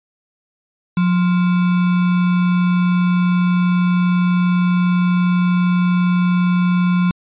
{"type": "tone with sample-and-hold", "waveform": "sine", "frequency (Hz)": 178.7, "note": "F3", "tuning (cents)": 40, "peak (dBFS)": -12, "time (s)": [0.97, 7.11], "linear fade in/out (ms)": 2, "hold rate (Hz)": 1225, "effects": ["resampled to 8000 Hz"]}